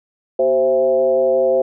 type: tone with frequency modulation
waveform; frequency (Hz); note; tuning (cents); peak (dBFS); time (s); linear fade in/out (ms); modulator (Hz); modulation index
sine; 523.3; C5; 0; -12; 0.39-1.62; 5; 141; 0.86
effects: none